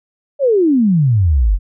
sine exponential sweep, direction down, 587.3 to 42.49 Hz, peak -9 dBFS, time 0.39-1.59 s, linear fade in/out 50 ms, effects none

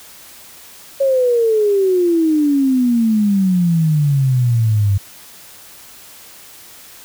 sine exponential sweep, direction down, 554.4 to 96.9 Hz, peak -11 dBFS, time 1-4.98 s, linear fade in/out 10 ms, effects white hiss -40 dBFS RMS until 7.04 s

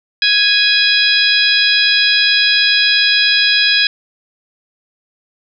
harmonic tone with a mistuned harmonic, 830.6 Hz, G#5, in tune, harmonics 2 / 3 / 4 / 5 / 6, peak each -16 / -16 / -16 / -16 / -16 dBFS, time 0.22-3.87 s, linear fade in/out 2 ms, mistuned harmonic 5, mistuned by -74 cents, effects none

